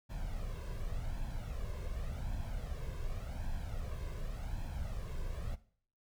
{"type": "noise with flanger", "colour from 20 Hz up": "brown", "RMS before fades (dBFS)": -39, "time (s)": [0.09, 5.56], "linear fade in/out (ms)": 20, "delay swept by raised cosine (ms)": [1.2, 1.9], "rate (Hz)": 0.88, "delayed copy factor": 0.65, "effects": ["noise-tail reverb RT60 0.5 s tail -17 dB re dry"]}